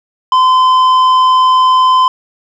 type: tone with tanh clipping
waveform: sine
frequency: 1026 Hz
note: C6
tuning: 34 cents flat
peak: -7 dBFS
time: 0.32-2.08 s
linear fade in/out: 2 ms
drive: 8 dB
effects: none